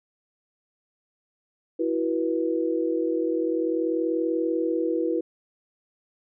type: chord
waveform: sine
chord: E suspended second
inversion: none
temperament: equal with one note detuned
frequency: 329.6 / 370 / 485.4 Hz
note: E4 / F#4 / B4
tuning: 0 / 0 / -30 cents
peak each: -25 / -29 / -27 dBFS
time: 1.79-5.21 s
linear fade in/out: 10 ms
effects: none